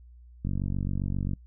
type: click train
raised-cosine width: 5 ms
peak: -18 dBFS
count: 43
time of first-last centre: 0.45-1.334 s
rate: 47.5 Hz
effects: noise-tail reverb RT60 0.1 s tail -23 dB re dry + added 60 Hz sine -48 dBFS peak until 1.46 s